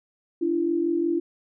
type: tone pair together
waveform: sine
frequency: 293.7 / 339.3 Hz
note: D4 / F4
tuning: 0 / -50 cents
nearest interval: major second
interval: 250 cents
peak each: -27 / -22 dBFS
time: 0.41-1.2 s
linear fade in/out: 10 ms
effects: none